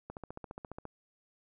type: click train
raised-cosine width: 1 ms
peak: -28 dBFS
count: 12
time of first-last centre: 0.1-0.853 s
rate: 14.6 Hz
effects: none